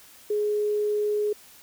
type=tone; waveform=sine; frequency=418.6 Hz; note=G#4; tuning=14 cents sharp; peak=-22 dBFS; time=0.3-1.33 s; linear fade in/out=5 ms; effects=white hiss -51 dBFS RMS until 1.62 s